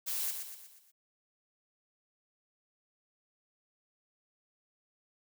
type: noise with echo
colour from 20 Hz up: blue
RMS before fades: -35 dBFS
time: 0.06-0.32 s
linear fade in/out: 20 ms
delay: 120 ms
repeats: 5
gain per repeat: -6 dB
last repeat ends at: 0.92 s
effects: none